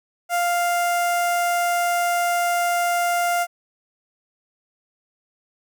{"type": "tone with notch filter", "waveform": "sawtooth", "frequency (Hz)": 698.5, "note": "F5", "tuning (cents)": 0, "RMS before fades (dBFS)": -21, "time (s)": [0.29, 3.47], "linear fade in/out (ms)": 50, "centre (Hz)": 3900, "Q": 1.2, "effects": []}